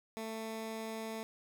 15% pulse tone, 222.1 Hz, A3, 16 cents sharp, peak -33 dBFS, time 0.17-1.23 s, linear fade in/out 0 ms, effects none

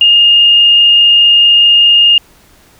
sine tone with frequency modulation, 2833 Hz, F7, 24 cents sharp, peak -3 dBFS, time 0.01-2.18 s, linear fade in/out 2 ms, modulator 24.8 Hz, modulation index 0.56, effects pink hiss -45 dBFS RMS until 2.79 s

